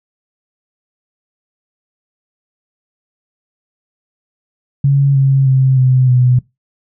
sine tone with pitch steps, 139.3 / 135.65 / 132.09 / 128.63 / 125.25 Hz, C#3 / C#3 / C3 / C3 / B2, +9 / -37 / +17 / -29 / +25 cents, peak -7 dBFS, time 4.84-6.39 s, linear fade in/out 5 ms, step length 310 ms, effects noise-tail reverb RT60 0.2 s tail -21 dB re dry

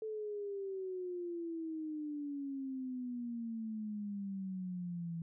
sine exponential sweep, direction down, 440 to 164.81 Hz, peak -38 dBFS, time 0.02-5.22 s, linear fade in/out 2 ms, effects none

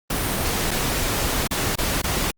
pink noise with dropouts, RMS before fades -23 dBFS, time 0.1-2.31 s, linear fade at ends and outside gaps 5 ms, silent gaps 0.709-0.713 / 1.474-1.509 / 1.756-1.783 / 2.018-2.04 s, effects Opus 32 kbps

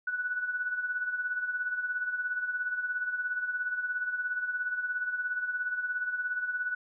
sine tone with tremolo, 1480 Hz, F#6, in tune, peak -27 dBFS, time 0.07-6.75 s, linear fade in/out 5 ms, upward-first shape sine, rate 17 Hz, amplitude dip 60%, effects none

